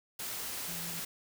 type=tone in noise; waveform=sine; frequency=170 Hz; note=F3; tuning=46 cents flat; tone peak=-45 dBFS; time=0.68-1 s; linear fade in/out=5 ms; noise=white; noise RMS=-39 dBFS; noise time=0.19-1.05 s; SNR=-9 dB; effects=none